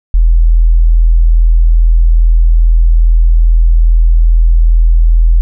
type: tone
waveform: sine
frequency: 41.2 Hz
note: E1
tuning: in tune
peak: -3 dBFS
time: 0.14-5.41 s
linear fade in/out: 0 ms
effects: none